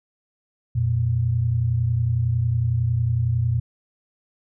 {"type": "tone pair together", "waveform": "sine", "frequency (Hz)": [87.94, 118.9], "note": ["F2", "A#2"], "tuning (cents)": [13, 35], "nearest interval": "perfect fourth", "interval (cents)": 522, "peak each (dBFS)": [-25, -19], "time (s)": [0.75, 3.6], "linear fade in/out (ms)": 10, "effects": []}